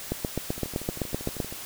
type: two click trains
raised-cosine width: 2 ms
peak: -24 / -13 dBFS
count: 13 / 11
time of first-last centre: 0.58-1.525 / 0.12-1.402 s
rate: 12.7 / 7.8 Hz
effects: white hiss -39 dBFS RMS until 1.65 s